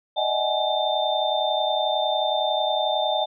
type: tone cluster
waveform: sine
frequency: 607 / 638 / 755 / 843 / 3590 Hz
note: D#5 / D#5 / F#5 / G#5 / A7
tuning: -43 / +43 / +35 / +26 / +34 cents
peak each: -27 dBFS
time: 0.16-3.26 s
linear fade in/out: 20 ms
effects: none